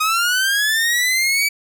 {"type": "linear sweep", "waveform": "sawtooth", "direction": "up", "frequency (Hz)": [1244.5, 2301], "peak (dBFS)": -12, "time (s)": [0, 1.49], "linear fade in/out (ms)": 10, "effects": []}